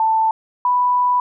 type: tone pair in turn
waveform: sine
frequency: 886 / 988.2 Hz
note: A5 / B5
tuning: +12 / +1 cents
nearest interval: major second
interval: 189 cents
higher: second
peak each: -13 dBFS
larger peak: neither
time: 0-0.31 / 0.65-1.2 s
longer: second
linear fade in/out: 2 ms
effects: none